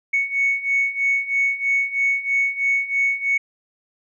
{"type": "beating tone pair", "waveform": "sine", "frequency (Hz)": [2217, 2220.1], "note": ["C#7", "C#7"], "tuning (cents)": [0, 2], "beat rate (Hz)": 3.1, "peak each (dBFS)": [-22, -19], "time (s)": [0.13, 3.38], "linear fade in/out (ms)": 10, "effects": ["tanh soft clip ceiling -11 dBFS"]}